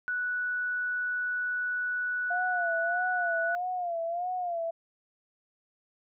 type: tone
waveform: sine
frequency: 1477 Hz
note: F#6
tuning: 3 cents flat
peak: -28 dBFS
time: 0.08-3.55 s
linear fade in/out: 0 ms
type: tone with vibrato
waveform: sine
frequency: 698.5 Hz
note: F5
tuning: in tune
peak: -29 dBFS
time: 2.3-4.71 s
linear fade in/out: 10 ms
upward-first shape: sine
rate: 1.6 Hz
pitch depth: 89 cents each way
effects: none